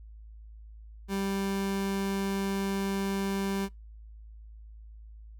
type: tone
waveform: 30% pulse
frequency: 196 Hz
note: G3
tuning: in tune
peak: -26 dBFS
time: 1.08-3.69 s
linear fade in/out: 50 ms
effects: noise-tail reverb RT60 0.2 s tail -25 dB re dry + added 54 Hz sine -45 dBFS peak until 5.39 s